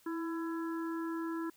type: harmonic tone with a mistuned harmonic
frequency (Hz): 334.7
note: E4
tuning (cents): +26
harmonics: 1 / 3 / 4 / 5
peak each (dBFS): -35 / -45 / -47 / -49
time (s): 0.06-1.5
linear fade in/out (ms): 5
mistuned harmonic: 1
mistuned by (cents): -35
effects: white hiss -65 dBFS RMS until 1.56 s